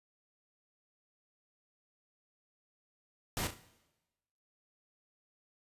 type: noise with echo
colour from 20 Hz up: pink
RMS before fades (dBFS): -35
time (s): 3.37-3.47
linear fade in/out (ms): 0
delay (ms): 35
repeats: 4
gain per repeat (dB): -9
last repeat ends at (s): 3.61
effects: noise-tail reverb RT60 1.0 s tail -17 dB re dry + resampled to 32000 Hz